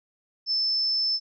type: tone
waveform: sine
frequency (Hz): 5274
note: E8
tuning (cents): 0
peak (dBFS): -22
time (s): 0.46-1.2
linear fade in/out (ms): 50
effects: none